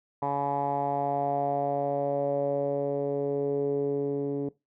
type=tone with low-pass filter sweep; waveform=10% pulse; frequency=141.4 Hz; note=C#3; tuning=35 cents sharp; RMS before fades=-28 dBFS; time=0.22-4.49 s; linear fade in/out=5 ms; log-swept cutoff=920 to 360 Hz; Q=4.7; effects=noise-tail reverb RT60 0.2 s tail -19 dB re dry